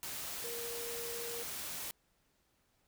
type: tone in noise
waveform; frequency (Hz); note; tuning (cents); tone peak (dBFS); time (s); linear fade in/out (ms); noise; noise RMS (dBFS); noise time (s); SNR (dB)
sine; 470; A#4; +14; -43; 0.44-1.43; 0; white; -42; 0.03-1.91; -4
effects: pink hiss -75 dBFS RMS until 2.87 s